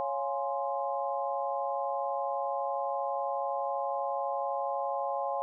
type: chord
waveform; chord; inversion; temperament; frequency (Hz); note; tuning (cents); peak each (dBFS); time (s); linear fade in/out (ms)
sine; Db major seventh; none; equal; 554.4 / 698.5 / 830.6 / 1046.5; Db5 / F5 / Ab5 / C6; 0 / 0 / 0 / 0; -34 / -36 / -34 / -37; 0-5.42; 0
effects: none